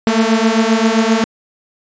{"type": "beating tone pair", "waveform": "sawtooth", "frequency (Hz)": [220, 227.6], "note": ["A3", "A#3"], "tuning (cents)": [0, -41], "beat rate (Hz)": 7.6, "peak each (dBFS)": -10, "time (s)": [0.07, 1.24], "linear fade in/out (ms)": 0, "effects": ["resampled to 16000 Hz"]}